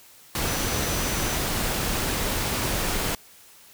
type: tone in noise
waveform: sine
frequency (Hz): 5990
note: F#8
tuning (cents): +20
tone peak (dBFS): -36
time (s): 0.47-1.36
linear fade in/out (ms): 2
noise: pink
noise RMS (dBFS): -26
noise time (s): 0.35-3.15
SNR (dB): -13
effects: white hiss -51 dBFS RMS until 3.73 s